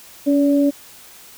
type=tone pair together; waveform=sine; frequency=282.6 / 573.1 Hz; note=C#4 / D5; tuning=+34 / -42 cents; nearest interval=octave; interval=1224 cents; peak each=-13 / -20 dBFS; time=0.26-0.71 s; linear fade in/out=20 ms; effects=white hiss -43 dBFS RMS until 1.37 s